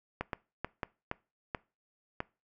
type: clicks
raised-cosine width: 0.5 ms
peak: -18 dBFS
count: 7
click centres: 0.21 / 0.332 / 0.646 / 0.832 / 1.114 / 1.548 / 2.204 s
effects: noise-tail reverb RT60 0.3 s tail -22 dB re dry